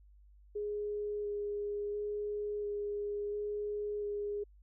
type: tone with vibrato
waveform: sine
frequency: 413.6 Hz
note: G#4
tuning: 7 cents flat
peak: -34 dBFS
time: 0.55-4.44 s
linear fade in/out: 10 ms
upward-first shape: square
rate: 0.72 Hz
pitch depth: 9 cents each way
effects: added 50 Hz sine -57 dBFS peak until 4.62 s